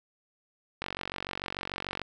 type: click train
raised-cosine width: 0.3 ms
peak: -17 dBFS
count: 57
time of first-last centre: 0.82-2.017 s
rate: 46.8 Hz
effects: none